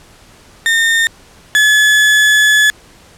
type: tone pair in turn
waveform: 35% pulse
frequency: 1823 / 1713.2 Hz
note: A#6 / A6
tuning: -39 / -47 cents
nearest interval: minor second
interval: 108 cents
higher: first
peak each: -8 / -5 dBFS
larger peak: second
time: 0.66-1.07 / 1.55-2.7 s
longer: second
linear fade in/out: 0 ms
effects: pink hiss -43 dBFS RMS until 3.17 s + low-pass 10000 Hz 12 dB/octave